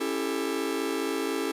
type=chord; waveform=45% pulse; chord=A dominant seventh; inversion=first; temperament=just; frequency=275 / 330 / 396 / 440 Hz; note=C#4 / E4 / G4 / A4; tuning=-14 / +2 / +18 / 0 cents; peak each=-33 dBFS; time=0-1.52 s; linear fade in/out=10 ms; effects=resampled to 32000 Hz + 10-bit